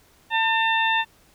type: harmonic tone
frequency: 899 Hz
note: A5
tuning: 37 cents sharp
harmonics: 1 / 2 / 3 / 4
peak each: -22 / -23 / -26 / -28 dBFS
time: 0.3-1.05 s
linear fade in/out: 50 ms
effects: pink hiss -57 dBFS RMS until 1.34 s